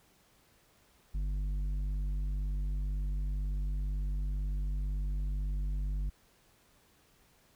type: tone with tanh clipping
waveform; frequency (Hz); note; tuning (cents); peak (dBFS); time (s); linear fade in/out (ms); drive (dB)
sine; 49; G1; 0; -32; 1.14-6.1; 10; 8
effects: pink hiss -66 dBFS RMS until 7.55 s